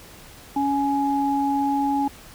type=tone pair together; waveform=sine; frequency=279.3 / 837 Hz; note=C#4 / G#5; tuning=+13 / +13 cents; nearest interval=octave + perfect fifth; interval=1900 cents; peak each=-22 dBFS; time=0.56-2.08 s; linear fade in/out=5 ms; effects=pink hiss -45 dBFS RMS until 2.34 s